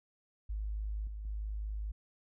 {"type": "tone with level steps", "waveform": "sine", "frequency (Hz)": 52.3, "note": "G#1", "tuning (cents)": 13, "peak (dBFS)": [-34, -39, -35], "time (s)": [0.49, 1.92], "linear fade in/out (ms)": 10, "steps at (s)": [1.07, 1.25], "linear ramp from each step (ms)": 2, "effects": []}